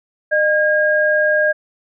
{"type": "tone pair together", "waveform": "sine", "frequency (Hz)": [609, 1625.8], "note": ["D#5", "G#6"], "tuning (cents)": [-37, -37], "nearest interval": "octave + perfect fourth", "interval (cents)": 1700, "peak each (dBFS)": -15, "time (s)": [0.31, 1.53], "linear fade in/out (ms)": 20, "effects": []}